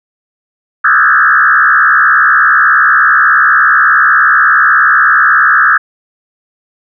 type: tone with frequency modulation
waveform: sine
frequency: 1480 Hz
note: F#6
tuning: in tune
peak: -4 dBFS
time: 0.84-5.78 s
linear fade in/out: 10 ms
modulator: 68.3 Hz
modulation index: 3.6
effects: none